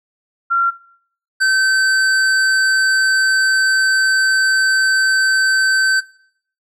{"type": "tone pair in turn", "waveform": ["sine", "square"], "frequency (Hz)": [1374, 1542.3], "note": ["F6", "G6"], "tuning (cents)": [-29, -29], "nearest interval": "major second", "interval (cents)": 200, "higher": "second", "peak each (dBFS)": -12, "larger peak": "neither", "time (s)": [[0.5, 0.71], [1.4, 6.01]], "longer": "second", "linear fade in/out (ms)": 20, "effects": ["noise-tail reverb RT60 0.6 s tail -20 dB re dry", "low-pass 8000 Hz 12 dB/octave"]}